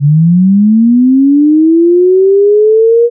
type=linear sweep; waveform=sine; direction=up; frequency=138.8 to 478 Hz; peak=-3 dBFS; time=0-3.1 s; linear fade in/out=50 ms; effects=none